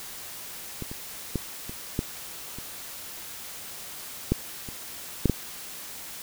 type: clicks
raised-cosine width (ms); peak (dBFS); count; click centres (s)
3; -20 / -24 / -13 / -24 / -12 / -25 / -8 / -25 / -7 / -8; 10; 0.823 / 0.915 / 1.357 / 1.695 / 1.991 / 2.586 / 4.32 / 4.688 / 5.257 / 5.297
effects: white hiss -40 dBFS RMS until 6.22 s